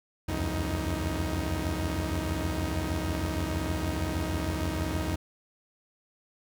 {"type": "tone cluster", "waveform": "sawtooth", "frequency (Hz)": [68.8, 84, 90.4, 313.7], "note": ["C#2", "E2", "F#2", "D#4"], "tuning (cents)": [-12, 33, -40, 14], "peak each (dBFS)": -30, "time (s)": [0.28, 5.16], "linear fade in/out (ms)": 10, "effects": []}